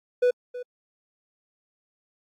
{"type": "tone with echo", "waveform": "triangle", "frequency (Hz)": 493.9, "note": "B4", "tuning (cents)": 0, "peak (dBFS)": -15, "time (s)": [0.22, 0.31], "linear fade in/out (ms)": 10, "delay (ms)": 320, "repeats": 1, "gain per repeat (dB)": -15, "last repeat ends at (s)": 0.63, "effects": ["AAC 48 kbps"]}